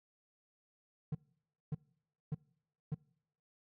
triangle tone bursts, 150.9 Hz, D3, 47 cents sharp, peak -31 dBFS, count 4, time 1.12-2.946 s, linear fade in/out 5 ms, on 29 ms, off 570 ms, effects noise-tail reverb RT60 0.7 s tail -24 dB re dry

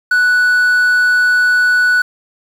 triangle tone with quantisation, 1480 Hz, F#6, in tune, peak -7 dBFS, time 0.11-2.02 s, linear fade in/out 5 ms, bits 6, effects none

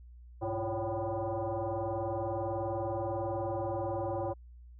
sine tone with frequency modulation, 101.4 Hz, G#2, 41 cents flat, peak -31 dBFS, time 0.41-4.34 s, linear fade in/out 20 ms, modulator 223 Hz, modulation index 3.5, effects added 60 Hz sine -49 dBFS peak until 4.79 s

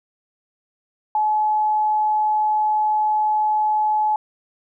sine tone, 854 Hz, G#5, 48 cents sharp, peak -16 dBFS, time 1.15-4.16 s, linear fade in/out 2 ms, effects none

